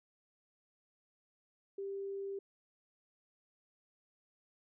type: tone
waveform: sine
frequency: 394.1 Hz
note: G4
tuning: 9 cents sharp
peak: -38 dBFS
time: 1.78-2.39 s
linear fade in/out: 5 ms
effects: none